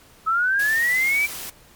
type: linear sweep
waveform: sine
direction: up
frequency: 1280 to 2349 Hz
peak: -17 dBFS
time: 0.26-1.27 s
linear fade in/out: 20 ms
type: noise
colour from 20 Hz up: white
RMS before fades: -33 dBFS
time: 0.59-1.5 s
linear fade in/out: 5 ms
effects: pink hiss -51 dBFS RMS until 1.75 s + MP3 96 kbps